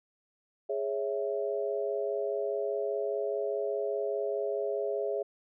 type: chord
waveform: sine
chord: C# minor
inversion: second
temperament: equal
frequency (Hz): 415.3 / 554.4 / 659.3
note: G#4 / C#5 / E5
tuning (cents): 0 / 0 / 0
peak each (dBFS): -32 / -34 / -35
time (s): 0.69-5.23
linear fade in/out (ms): 10
effects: none